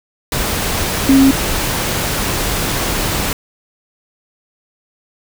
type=tone in noise; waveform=sine; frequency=269.8 Hz; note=C#4; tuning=47 cents flat; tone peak=-6 dBFS; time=1.09-1.31 s; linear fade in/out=2 ms; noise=pink; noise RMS=-18 dBFS; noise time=0.32-3.33 s; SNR=+9 dB; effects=none